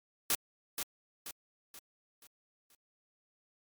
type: noise with echo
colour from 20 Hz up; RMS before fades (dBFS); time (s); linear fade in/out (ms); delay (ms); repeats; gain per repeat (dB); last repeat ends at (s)
white; -29; 0.3-0.35; 2; 480; 5; -7; 2.75
effects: MP3 96 kbps

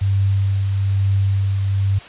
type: tone with tremolo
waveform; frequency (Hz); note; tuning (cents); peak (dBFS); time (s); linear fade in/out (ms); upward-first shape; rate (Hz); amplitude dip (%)
sine; 98; G2; 0; -13; 0.01-1.99; 10; triangle; 1.1; 35
effects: white hiss -38 dBFS RMS until 2.08 s + resampled to 8000 Hz

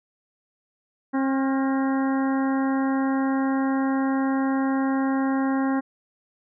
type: harmonic tone with a mistuned harmonic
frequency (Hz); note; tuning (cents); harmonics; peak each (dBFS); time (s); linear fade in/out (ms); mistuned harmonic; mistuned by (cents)
268.4; C4; +44; 1 / 2 / 3 / 4 / 5 / 6 / 7; -21 / -33 / -31 / -34 / -38 / -38 / -39; 1.13-5.81; 20; 5; +60
effects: none

